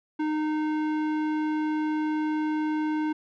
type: tone with low-pass filter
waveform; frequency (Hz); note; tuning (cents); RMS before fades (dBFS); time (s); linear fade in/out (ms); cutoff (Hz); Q
square; 307.4; D#4; -21; -27; 0.19-3.13; 10; 1800; 0.71
effects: none